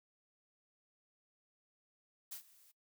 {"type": "noise with ADSR envelope", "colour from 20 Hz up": "blue", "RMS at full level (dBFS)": -44, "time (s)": [2.31, 2.72], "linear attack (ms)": 13, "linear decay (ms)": 97, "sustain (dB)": -21, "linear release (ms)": 13, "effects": ["noise-tail reverb RT60 0.1 s tail -20 dB re dry"]}